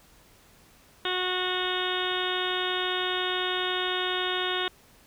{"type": "harmonic tone", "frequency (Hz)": 366, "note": "F#4", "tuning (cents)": -19, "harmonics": [1, 2, 3, 4, 5, 6, 7, 8, 9, 10], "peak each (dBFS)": [-32, -36, -35, -34, -37, -40, -42, -35, -36, -33], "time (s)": [1.05, 4.68], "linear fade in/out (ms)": 2, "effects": ["pink hiss -57 dBFS RMS until 5.06 s"]}